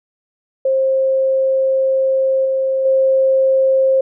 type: tone with level steps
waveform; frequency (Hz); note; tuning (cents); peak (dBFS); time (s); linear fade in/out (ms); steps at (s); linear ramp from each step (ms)
sine; 531; C5; +25; -12 / -14 / -10; 0.65-4.01; 5; 2.45 / 2.85; 5
effects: none